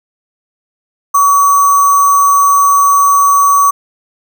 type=tone with sample-and-hold; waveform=sine; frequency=1132 Hz; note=C#6; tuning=36 cents sharp; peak=-5 dBFS; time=1.14-3.71 s; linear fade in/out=10 ms; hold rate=7350 Hz; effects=none